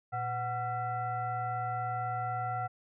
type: tone with frequency modulation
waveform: sine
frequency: 740 Hz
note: F#5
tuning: in tune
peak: -31 dBFS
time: 0.12-2.68 s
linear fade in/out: 20 ms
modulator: 622 Hz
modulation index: 1
effects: none